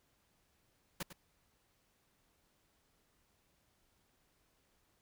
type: noise with echo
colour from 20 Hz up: pink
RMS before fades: -40 dBFS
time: 1-1.03 s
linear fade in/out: 5 ms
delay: 100 ms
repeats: 1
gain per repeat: -12 dB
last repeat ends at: 1.13 s
effects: pink hiss -75 dBFS RMS until 5.01 s